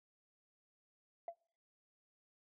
sine tone with exponential decay, 679 Hz, F5, 49 cents flat, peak -36 dBFS, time 1.28-1.36 s, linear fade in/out 2 ms, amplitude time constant 16 ms, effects noise-tail reverb RT60 0.5 s tail -26 dB re dry + tanh soft clip ceiling -35 dBFS

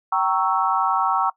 sine chord, G diminished seventh, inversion none, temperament equal with one note detuned, 771.9 / 932.3 / 1108.7 / 1318.5 Hz, G5 / Bb5 / Db6 / Fb6, -27 / 0 / 0 / 0 cents, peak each -23 dBFS, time 0.12-1.3 s, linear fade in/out 5 ms, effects noise-tail reverb RT60 0.1 s tail -20 dB re dry

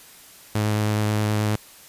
sawtooth tone with vibrato, 106.2 Hz, G#2, 39 cents sharp, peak -16 dBFS, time 0.55-1.56 s, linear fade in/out 5 ms, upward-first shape sine, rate 9.4 Hz, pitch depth 13 cents each way, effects white hiss -47 dBFS RMS until 1.88 s + resampled to 32000 Hz

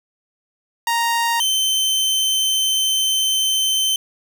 sawtooth tone pair in turn, 932.3 / 3087 Hz, A#5 / G7, 0 / -27 cents, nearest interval octave + major sixth, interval 2073 cents, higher second, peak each -13 dBFS, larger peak neither, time 0.87-1.4 / 1.4-3.96 s, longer second, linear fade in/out 2 ms, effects none

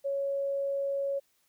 sine tone, 555 Hz, C#5, 2 cents sharp, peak -28 dBFS, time 0.04-1.2 s, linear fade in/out 20 ms, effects white hiss -71 dBFS RMS until 1.48 s

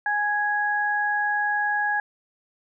sine tone pair together, 830.6 / 1661.2 Hz, G#5 / G#6, 0 / 0 cents, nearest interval octave, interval 1200 cents, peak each -25 / -23 dBFS, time 0.06-2 s, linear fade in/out 2 ms, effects none

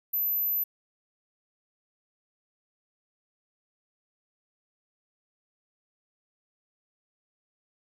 sine tone, 12070 Hz, F#9, 33 cents sharp, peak -24 dBFS, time 0.13-0.64 s, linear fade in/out 10 ms, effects tanh soft clip ceiling -20 dBFS + 11-bit

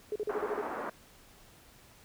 sine tone bursts, 421.5 Hz, G#4, 26 cents sharp, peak -30 dBFS, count 7, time 0.12-0.613 s, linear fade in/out 2 ms, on 37 ms, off 39 ms
white band-pass noise, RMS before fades -38 dBFS, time 0.29-0.9 s, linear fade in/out 5 ms, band 250 to 1300 Hz, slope 24 dB/octave
effects pink hiss -58 dBFS RMS until 2.04 s

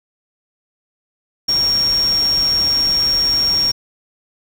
sine tone in noise, 5550 Hz, F8, 12 cents flat, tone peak -13 dBFS, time 1.48-3.72 s, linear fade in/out 10 ms, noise pink, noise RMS -29 dBFS, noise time 1.48-3.72 s, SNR +13 dB, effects none

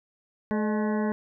harmonic tone with a mistuned harmonic, 214.1 Hz, A3, 47 cents flat, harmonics 1 / 2 / 3 / 4 / 5 / 7 / 8 / 9, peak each -25 / -31 / -35 / -37 / -39 / -42 / -43 / -44 dBFS, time 0.51-1.12 s, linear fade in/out 0 ms, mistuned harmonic 3, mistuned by -74 cents, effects none

